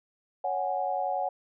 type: chord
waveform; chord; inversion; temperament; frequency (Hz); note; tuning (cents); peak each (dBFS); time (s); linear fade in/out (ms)
sine; C# suspended fourth; none; equal with one note detuned; 556.9 / 740 / 830.6; C#5 / F#5 / G#5; +8 / 0 / 0; -33 / -29 / -33; 0.44-1.29; 5
effects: none